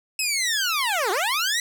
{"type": "linear two-way sweep", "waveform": "15% pulse", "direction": "down then up", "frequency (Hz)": [2613, 349.2, 1996], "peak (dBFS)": -15, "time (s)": [0.19, 1.6], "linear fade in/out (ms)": 2, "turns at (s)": 1.11, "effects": []}